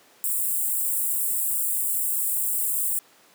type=high-pass noise; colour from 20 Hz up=white; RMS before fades=-25 dBFS; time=0.24-2.99 s; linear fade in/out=0 ms; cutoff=7600 Hz; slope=96 dB/octave; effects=pink hiss -55 dBFS RMS until 3.34 s + high-pass 300 Hz 12 dB/octave